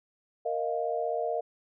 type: chord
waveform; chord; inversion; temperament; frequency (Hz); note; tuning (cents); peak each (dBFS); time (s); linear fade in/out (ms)
sine; Bb suspended fourth; none; equal; 466.2 / 622.3 / 698.5; Bb4 / Eb5 / F5; 0 / 0 / 0; -32; 0.45-1.41; 10
effects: none